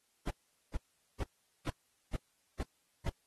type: noise bursts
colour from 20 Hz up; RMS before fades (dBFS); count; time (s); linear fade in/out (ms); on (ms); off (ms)
brown; -34; 7; 0.27-3.095; 5; 35; 430
effects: white hiss -75 dBFS RMS until 3.26 s + AAC 32 kbps